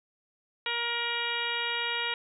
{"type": "harmonic tone with a mistuned harmonic", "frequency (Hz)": 471.9, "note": "A#4", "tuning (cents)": 21, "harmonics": [1, 2, 3, 4, 5, 6, 7, 8], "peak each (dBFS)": [-41, -37, -37, -36, -35, -35, -38, -38], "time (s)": [0.66, 2.14], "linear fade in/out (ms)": 2, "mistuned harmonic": 6, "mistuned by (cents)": 22, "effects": []}